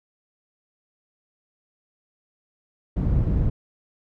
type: low-pass noise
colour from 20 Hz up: white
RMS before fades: -21 dBFS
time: 2.96-3.5 s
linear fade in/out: 10 ms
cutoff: 120 Hz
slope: 12 dB/octave
effects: none